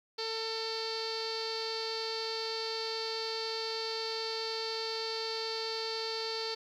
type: tone with low-pass filter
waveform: sawtooth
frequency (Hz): 447.6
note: A4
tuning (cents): +30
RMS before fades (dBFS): -36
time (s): 0.18-6.55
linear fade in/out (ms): 10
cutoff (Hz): 4500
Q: 9.4
effects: 11-bit